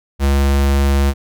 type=tone; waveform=square; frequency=69.4 Hz; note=C#2; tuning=3 cents sharp; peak=-12 dBFS; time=0.19-1.14 s; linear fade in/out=50 ms; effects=none